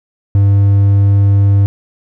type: tone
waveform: triangle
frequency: 99.8 Hz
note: G2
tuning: 32 cents sharp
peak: -4 dBFS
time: 0.35-1.66 s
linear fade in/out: 0 ms
effects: none